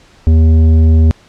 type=tone with tanh clipping; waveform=sine; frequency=80 Hz; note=D#2; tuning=49 cents sharp; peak=-6 dBFS; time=0.27-1.11 s; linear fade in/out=0 ms; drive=10 dB; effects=pink hiss -45 dBFS RMS until 1.28 s + low-pass 6000 Hz 12 dB/octave